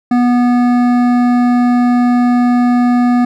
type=tone with hard clipping; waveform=triangle; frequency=244.4 Hz; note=B3; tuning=18 cents flat; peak=-10 dBFS; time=0.11-3.25 s; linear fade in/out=5 ms; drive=16 dB; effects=none